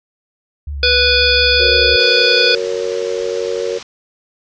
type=tone with vibrato; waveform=sine; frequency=70.7 Hz; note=C#2; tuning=35 cents sharp; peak=-21 dBFS; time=0.67-1.96 s; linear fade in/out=5 ms; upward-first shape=sine; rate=5.7 Hz; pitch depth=59 cents each way
type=harmonic tone; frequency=493.2 Hz; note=B4; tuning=2 cents flat; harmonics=1 / 3 / 5 / 7 / 9 / 10; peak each=-17 / -17 / -17 / -17 / -17 / -17 dBFS; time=0.83-2.55 s; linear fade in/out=2 ms
type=chord; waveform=sine; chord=F# major; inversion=none; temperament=just; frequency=370 / 462.5 / 555 Hz; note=F#4 / A#4 / C#5; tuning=0 / -14 / +2 cents; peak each=-23 / -19 / -23 dBFS; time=1.59-3.79 s; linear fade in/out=20 ms
type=low-pass noise; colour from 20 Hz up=white; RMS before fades=-34 dBFS; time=1.99-3.83 s; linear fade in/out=5 ms; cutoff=6400 Hz; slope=48 dB/octave
effects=none